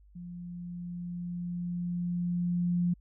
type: tone with level ramp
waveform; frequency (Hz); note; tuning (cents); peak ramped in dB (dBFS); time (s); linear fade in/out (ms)
sine; 175.3; F3; +7; -40 to -24; 0.15-2.94; 10
effects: added 50 Hz sine -55 dBFS peak until 3 s